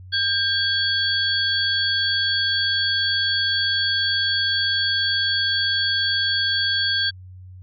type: tone cluster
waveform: sine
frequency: 1594 / 3339 / 4498 Hz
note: G6 / G#7 / C#8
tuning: +28 / +9 / +24 cents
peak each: -23 dBFS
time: 0.12-7.11 s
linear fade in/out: 20 ms
effects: added 92 Hz sine -38 dBFS peak until 7.62 s